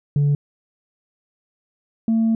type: tone pair in turn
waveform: sine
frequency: 144.1 / 224.9 Hz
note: D3 / A3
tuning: -33 / +38 cents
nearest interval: minor sixth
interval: 771 cents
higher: second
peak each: -12 / -13 dBFS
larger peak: first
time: 0.16-0.35 / 2.08-2.35 s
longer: second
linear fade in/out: 2 ms
effects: tanh soft clip ceiling -13 dBFS